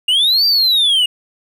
triangle linear two-way sweep, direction up then down, 2794 to 4732 to 2831 Hz, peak -9 dBFS, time 0.08-1.06 s, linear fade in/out 5 ms, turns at 0.46 s, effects none

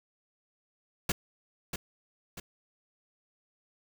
pink noise with echo, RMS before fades -28 dBFS, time 1.09-1.12 s, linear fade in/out 5 ms, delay 640 ms, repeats 2, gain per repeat -7 dB, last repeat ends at 2.4 s, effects none

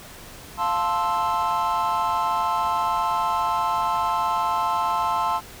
triangle chord, F major seventh, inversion none, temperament equal, 698.5 / 880 / 1046.5 / 1318.5 Hz, F5 / A5 / C6 / E6, 0 / 0 / 0 / 0 cents, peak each -27 / -22 / -22 / -26 dBFS, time 0.57-5.41 s, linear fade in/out 50 ms, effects tanh soft clip ceiling -12 dBFS + pink hiss -42 dBFS RMS until 5.6 s

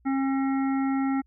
harmonic tone, 270 Hz, C#4, 45 cents flat, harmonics 1 / 3 / 5 / 7 / 8, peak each -23 / -33 / -37 / -42 / -44 dBFS, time 0.05-1.22 s, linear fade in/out 20 ms, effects added 60 Hz sine -59 dBFS peak until 1.26 s

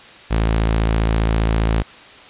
sawtooth tone, 55 Hz, A1, in tune, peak -11 dBFS, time 0.3-1.83 s, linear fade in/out 20 ms, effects white hiss -41 dBFS RMS until 2.29 s + resampled to 8000 Hz

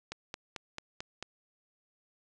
click train, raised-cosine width 0.2 ms, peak -21 dBFS, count 6, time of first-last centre 0.12-1.226 s, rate 4.52 Hz, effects resampled to 22050 Hz

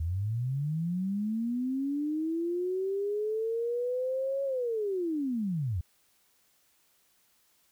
sine linear two-way sweep, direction up then down, 77.2 to 554.4 to 77.2 Hz, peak -28 dBFS, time 0-5.81 s, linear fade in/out 5 ms, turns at 4.44 s, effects white hiss -68 dBFS RMS until 7.71 s

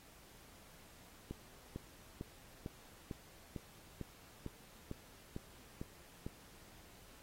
click train, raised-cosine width 3 ms, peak -29 dBFS, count 12, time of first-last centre 1.31-6.265 s, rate 2.22 Hz, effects pink hiss -61 dBFS RMS until 7.22 s + AAC 48 kbps

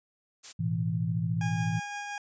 blue noise, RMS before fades -39 dBFS, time 0.43-0.53 s, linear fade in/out 20 ms
sine chord, A suspended second, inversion none, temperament just, 110 / 123.75 / 165 Hz, A2 / B2 / E3, 0 / +4 / +2 cents, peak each -31 / -34 / -29 dBFS, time 0.59-1.8 s, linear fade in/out 10 ms
20% pulse tone with tremolo, 818 Hz, G#5, 26 cents flat, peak -29 dBFS, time 1.41-2.18 s, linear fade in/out 2 ms, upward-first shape sine, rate 5.8 Hz, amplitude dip 25%
effects resampled to 16000 Hz

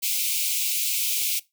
white high-pass noise, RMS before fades -25 dBFS, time 0.02-1.4 s, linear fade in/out 20 ms, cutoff 2200 Hz, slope 96 dB/octave, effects noise-tail reverb RT60 0.2 s tail -20 dB re dry

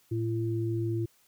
sine tone pair together, 112.84 / 339.4 Hz, A2 / F4, +44 / -49 cents, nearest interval octave + perfect fifth, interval 1907 cents, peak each -29 / -31 dBFS, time 0.11-1.06 s, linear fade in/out 10 ms, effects white hiss -65 dBFS RMS until 1.27 s

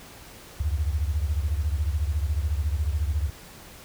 sine beating tone pair, 71.3 / 85.3 Hz, C#2 / F2, +49 / -40 cents, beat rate 14 Hz, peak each -24 / -28 dBFS, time 0.6-3.3 s, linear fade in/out 5 ms, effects pink hiss -46 dBFS RMS until 3.84 s

